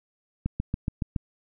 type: click train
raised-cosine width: 5 ms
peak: -14 dBFS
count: 6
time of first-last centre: 0.46-1.162 s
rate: 7.12 Hz
effects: none